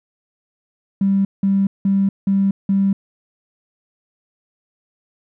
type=tone bursts; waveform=triangle; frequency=196 Hz; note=G3; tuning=in tune; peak=-9 dBFS; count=5; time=1.01-2.93 s; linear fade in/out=5 ms; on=240 ms; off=180 ms; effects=tanh soft clip ceiling -11 dBFS